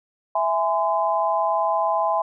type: chord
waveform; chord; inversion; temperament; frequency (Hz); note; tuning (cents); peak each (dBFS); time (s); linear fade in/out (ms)
sine; E augmented; none; equal with one note detuned; 659.3 / 830.6 / 1024.4; E5 / G#5 / B#5; 0 / 0 / -37; -23; 0.35-2.22; 5
effects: none